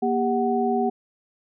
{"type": "tone cluster", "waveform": "sine", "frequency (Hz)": [236.8, 399.4, 744], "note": ["A#3", "G4", "F#5"], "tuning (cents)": [27, 32, 9], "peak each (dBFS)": -24, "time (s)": [0.02, 0.9], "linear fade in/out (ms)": 10, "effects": []}